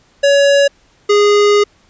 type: tone pair in turn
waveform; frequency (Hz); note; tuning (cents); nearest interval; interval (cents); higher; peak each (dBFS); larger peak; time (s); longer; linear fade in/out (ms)
square; 563 / 412.2; C#5 / G#4; +27 / -13; perfect fourth; 540; first; -8; neither; 0.23-0.68 / 1.09-1.64; second; 10
effects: pink hiss -52 dBFS RMS until 1.89 s + resampled to 16000 Hz